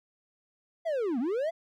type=linear two-way sweep; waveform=triangle; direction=down then up; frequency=687 to 220 to 687 Hz; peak=-25 dBFS; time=0.85-1.51 s; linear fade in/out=20 ms; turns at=1.19 s; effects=none